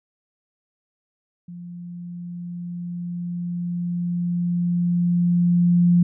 sine tone with level ramp, 174.61 Hz, F3, in tune, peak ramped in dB -34 to -12 dBFS, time 1.48-6.03 s, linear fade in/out 5 ms, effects none

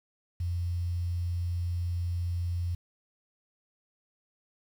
sine tone with quantisation, 87.31 Hz, F2, in tune, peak -28 dBFS, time 0.4-2.75 s, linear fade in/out 5 ms, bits 9, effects none

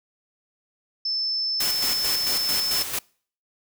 sine tone, 5274 Hz, E8, in tune, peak -23 dBFS, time 1.05-2.83 s, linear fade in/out 5 ms
white noise with tremolo, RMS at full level -26 dBFS, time 1.6-2.99 s, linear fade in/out 5 ms, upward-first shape square, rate 4.5 Hz, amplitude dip 50%
effects noise-tail reverb RT60 0.5 s tail -26 dB re dry

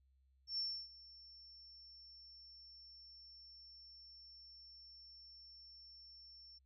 sine tone with ADSR envelope, 5420 Hz, E8, 47 cents sharp, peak -36 dBFS, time 0.47-6.59 s, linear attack 110 ms, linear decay 300 ms, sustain -20 dB, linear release 15 ms, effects added 66 Hz sine -70 dBFS peak until 6.65 s

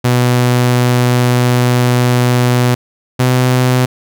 sawtooth tone pair in turn, 123.47 / 126.58 Hz, B2 / B2, 0 / +43 cents, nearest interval unison, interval 43 cents, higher second, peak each -5 dBFS, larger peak neither, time 0.04-2.75 / 3.19-3.86 s, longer first, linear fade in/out 10 ms, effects none

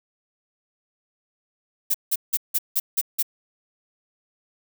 violet noise bursts, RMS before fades -21 dBFS, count 7, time 1.9-3.228 s, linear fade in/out 10 ms, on 44 ms, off 170 ms, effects none

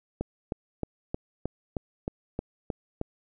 click train, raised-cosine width 2 ms, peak -16 dBFS, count 10, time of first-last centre 0.21-3.014 s, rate 3.21 Hz, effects none

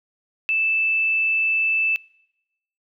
sine tone, 2637 Hz, E7, in tune, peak -18 dBFS, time 0.49-1.96 s, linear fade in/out 0 ms, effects noise-tail reverb RT60 0.9 s tail -25 dB re dry

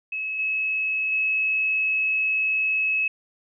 sine tone with level steps, 2579 Hz, E7, 39 cents flat, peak -26 / -22 / -20 dBFS, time 0.12-3.08 s, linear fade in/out 5 ms, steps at 0.39 / 1.12 s, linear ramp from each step 2 ms, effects none

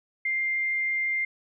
sine tone, 2102 Hz, C7, 7 cents sharp, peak -24 dBFS, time 0.25-1.25 s, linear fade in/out 5 ms, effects none

